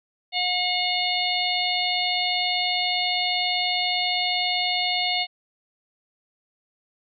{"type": "harmonic tone", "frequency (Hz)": 721, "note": "F#5", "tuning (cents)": -45, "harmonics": [1, 3, 4, 5, 6], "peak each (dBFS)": [-28, -28, -28, -28, -28], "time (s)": [0.32, 5.27], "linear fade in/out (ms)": 50, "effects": []}